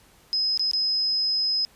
sine tone with dropouts, 5080 Hz, D#8, 35 cents sharp, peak -21 dBFS, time 0.33-1.65 s, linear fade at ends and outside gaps 0 ms, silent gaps 0.575-0.595 / 0.713-0.734 s, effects pink hiss -56 dBFS RMS until 1.75 s + resampled to 32000 Hz

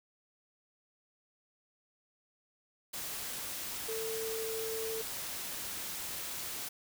sine tone in noise, 446.4 Hz, A4, 25 cents sharp, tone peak -36 dBFS, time 3.88-5.02 s, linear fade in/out 10 ms, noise white, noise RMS -40 dBFS, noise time 2.93-6.69 s, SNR +1 dB, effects none

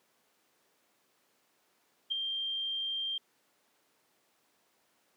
sine tone with ADSR envelope, 3176 Hz, G7, 22 cents sharp, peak -26 dBFS, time 2.1-3.18 s, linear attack 21 ms, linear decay 4 ms, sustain -6 dB, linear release 4 ms, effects pink hiss -71 dBFS RMS until 5.16 s + high-pass 300 Hz 12 dB/octave

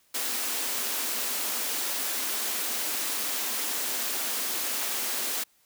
white high-pass noise, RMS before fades -30 dBFS, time 0.14-5.44 s, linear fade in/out 10 ms, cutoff 210 Hz, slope 96 dB/octave, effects white hiss -65 dBFS RMS until 5.65 s

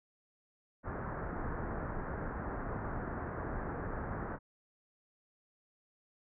pink low-pass noise, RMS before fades -39 dBFS, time 0.83-4.39 s, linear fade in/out 50 ms, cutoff 1700 Hz, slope 48 dB/octave, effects none

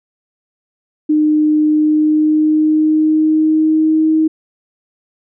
sine tone with pitch glide, 304.9 to 315.3 Hz, D#4 to D#4, -35 to +23 cents, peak -9 dBFS, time 1.09-4.28 s, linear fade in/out 10 ms, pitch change +58 cents, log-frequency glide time 1.67-4.14 s, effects none

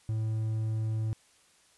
triangle tone, 110 Hz, A2, in tune, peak -26 dBFS, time 0.09-1.13 s, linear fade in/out 0 ms, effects white hiss -63 dBFS RMS until 1.77 s + resampled to 24000 Hz

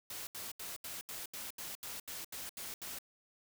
white noise bursts, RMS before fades -44 dBFS, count 12, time 0.1-2.987 s, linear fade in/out 2 ms, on 170 ms, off 77 ms, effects none

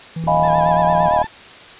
triangle tone with pitch glide, 163.7 to 169.28 Hz, E3 to E3, -12 to +46 cents, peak -20 dBFS, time 0.16-1.08 s, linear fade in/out 5 ms, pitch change +58 cents, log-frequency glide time 0.62-0.71 s
click train, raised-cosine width 3 ms, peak -18 dBFS, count 39, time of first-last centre 0.24-1.243 s, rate 37.9 Hz
sine chord, F half-diminished seventh, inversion third, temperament equal, 622.3 / 698.5 / 830.6 / 987.8 Hz, Eb5 / F5 / Ab5 / Cb6, 0 / 0 / 0 / 0 cents, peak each -18 / -18 / -19 / -18 dBFS, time 0.27-1.23 s, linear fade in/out 10 ms
30% pulse tone with vibrato, 845 Hz, G#5, 30 cents sharp, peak -24 dBFS, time 0.43-1.27 s, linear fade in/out 5 ms, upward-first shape sine, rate 8.8 Hz, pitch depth 91 cents each way
effects white hiss -39 dBFS RMS until 1.79 s + resampled to 8000 Hz

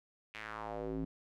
square tone with band-pass filter sweep, 54.3 Hz, A1, 22 cents flat, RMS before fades -41 dBFS, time 0.34-1.05 s, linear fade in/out 5 ms, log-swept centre 2500 to 230 Hz, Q 2.5, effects none

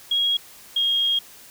sine tone pair in turn, 3296 / 3256 Hz, G#7 / G#7, -14 / -35 cents, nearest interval unison, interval 21 cents, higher first, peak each -18 dBFS, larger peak neither, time 0.11-0.37 / 0.76-1.19 s, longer second, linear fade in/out 5 ms, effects white hiss -46 dBFS RMS until 1.5 s

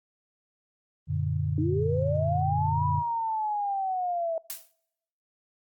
sine chord, Gb augmented, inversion none, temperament equal, 92.5 / 116.54 / 146.83 Hz, Gb2 / Bb2 / D3, 0 / 0 / 0 cents, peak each -29 / -33 / -28 dBFS, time 1.07-3.03 s, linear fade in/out 50 ms
sine linear two-way sweep, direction up then down, 293.7 to 987 to 647 Hz, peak -26 dBFS, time 1.58-4.38 s, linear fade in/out 2 ms, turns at 2.86 s
blue noise with exponential decay, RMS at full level -31 dBFS, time 4.5-4.72 s, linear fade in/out 0 ms, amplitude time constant 47 ms
effects noise-tail reverb RT60 0.9 s tail -26 dB re dry + Opus 24 kbps

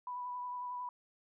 sine tone with vibrato, 987.8 Hz, B5, in tune, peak -38 dBFS, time 0.07-0.89 s, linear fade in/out 2 ms, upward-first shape sine, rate 11 Hz, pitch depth 16 cents each way, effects none

